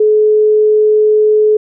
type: tone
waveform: sine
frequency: 427.2 Hz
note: G#4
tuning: 49 cents sharp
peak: -6 dBFS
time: 0-1.57 s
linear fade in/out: 5 ms
effects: none